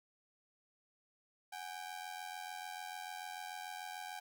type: ring-modulated tone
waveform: sawtooth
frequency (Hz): 784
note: G5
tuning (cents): 0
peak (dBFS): -37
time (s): 1.52-4.2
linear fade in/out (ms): 10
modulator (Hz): 43.4
effects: none